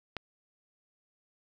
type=click; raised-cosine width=0.3 ms; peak=-19 dBFS; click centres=0.167 s; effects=none